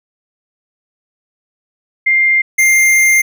sine / square tone pair in turn, 2105 / 2105 Hz, C7 / C7, +10 / +10 cents, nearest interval unison, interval 0 cents, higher neither, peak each -8 dBFS, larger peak neither, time 2.06-2.42 / 2.58-3.22 s, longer second, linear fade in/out 10 ms, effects none

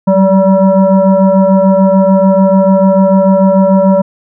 sine tone with frequency modulation, 194.9 Hz, G3, 10 cents flat, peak -4 dBFS, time 0.07-4.02 s, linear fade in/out 10 ms, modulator 383 Hz, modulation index 1.5, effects none

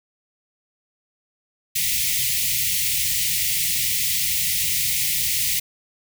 white band-stop noise, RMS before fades -22 dBFS, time 1.75-5.6 s, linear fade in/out 10 ms, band 180 to 1900 Hz, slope 96 dB/octave, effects none

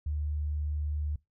sine tone, 74.6 Hz, D2, 28 cents sharp, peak -29 dBFS, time 0.06-1.16 s, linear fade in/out 5 ms, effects noise-tail reverb RT60 0.2 s tail -22 dB re dry

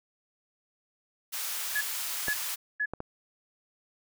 white high-pass noise, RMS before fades -34 dBFS, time 1.32-2.56 s, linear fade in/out 20 ms, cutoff 940 Hz, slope 12 dB/octave
sine tone bursts, 1698 Hz, G#6, 38 cents sharp, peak -26 dBFS, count 3, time 1.75-2.859 s, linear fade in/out 10 ms, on 63 ms, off 460 ms
clicks, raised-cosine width 1 ms, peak -21 dBFS, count 3, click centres 2.283 / 2.936 / 3.004 s
effects none

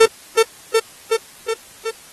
45% pulse tone with echo, 449 Hz, A4, 35 cents sharp, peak -6 dBFS, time 0-0.06 s, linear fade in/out 10 ms, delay 370 ms, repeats 5, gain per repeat -3 dB, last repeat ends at 1.91 s, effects white hiss -43 dBFS RMS until 2.12 s + AAC 32 kbps

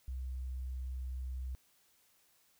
sine tone, 64 Hz, C2, 38 cents flat, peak -37 dBFS, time 0.08-1.55 s, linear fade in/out 0 ms, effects white hiss -70 dBFS RMS until 2.59 s

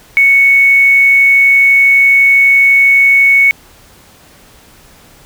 sine tone with quantisation, 2217 Hz, C#7, in tune, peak -4 dBFS, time 0.17-3.51 s, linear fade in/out 0 ms, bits 5, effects pink hiss -42 dBFS RMS until 5.25 s

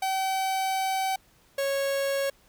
45% pulse tone pair in turn, 765 / 551.3 Hz, G5 / C#5, -42 / -10 cents, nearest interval tritone, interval 568 cents, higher first, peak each -25 dBFS, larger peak neither, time 0.02-1.16 / 1.58-2.3 s, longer first, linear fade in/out 5 ms, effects pink hiss -61 dBFS RMS until 2.48 s

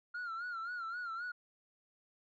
sine tone with vibrato, 1396.9 Hz, F6, in tune, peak -36 dBFS, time 0.14-1.32 s, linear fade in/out 10 ms, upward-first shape sine, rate 3.8 Hz, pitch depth 95 cents each way, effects tanh soft clip ceiling -37 dBFS

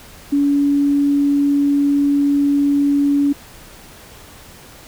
sine tone, 284.3 Hz, C#4, 44 cents sharp, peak -12 dBFS, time 0.32-3.33 s, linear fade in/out 10 ms, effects pink hiss -41 dBFS RMS until 4.87 s

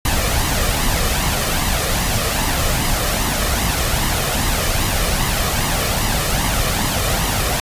pink noise with flanger, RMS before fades -18 dBFS, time 0.05-7.6 s, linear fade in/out 2 ms, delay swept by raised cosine 1 to 1.69 ms, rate 2.5 Hz, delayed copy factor +0.5, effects resampled to 32000 Hz

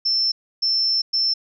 sine tone bursts at uneven times, 5340 Hz, E8, 22 cents sharp, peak -17 dBFS, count 3, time 0.05-0.32 / 0.62-1.02 / 1.13-1.34 s, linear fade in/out 10 ms, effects none

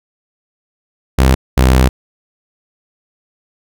sawtooth tone pair in turn, 65.4 / 64.2 Hz, C2 / C2, 0 / -32 cents, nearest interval unison, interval 32 cents, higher first, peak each -3 dBFS, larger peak neither, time 1.18-1.35 / 1.57-1.89 s, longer second, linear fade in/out 10 ms, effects none

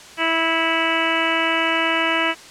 harmonic tone with a mistuned harmonic, 327.7 Hz, E4, 10 cents flat, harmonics 1 / 2 / 3 / 4 / 5 / 6 / 7 / 8 / 9, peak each -26 / -26 / -26 / -26 / -26 / -26 / -26 / -26 / -26 dBFS, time 0.17-2.35 s, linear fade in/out 50 ms, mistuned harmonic 7, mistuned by -18 cents, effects white hiss -41 dBFS RMS until 2.5 s + low-pass 7000 Hz 12 dB/octave

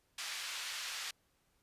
white band-pass noise, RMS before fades -42 dBFS, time 0.18-1.11 s, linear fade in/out 5 ms, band 1300 to 4900 Hz, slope 12 dB/octave, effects pink hiss -75 dBFS RMS until 1.62 s + resampled to 32000 Hz

